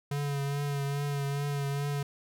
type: tone with vibrato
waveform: square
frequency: 141.9 Hz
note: C#3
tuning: 41 cents sharp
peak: -30 dBFS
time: 0.11-2.03 s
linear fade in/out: 5 ms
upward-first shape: triangle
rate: 2.4 Hz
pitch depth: 32 cents each way
effects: none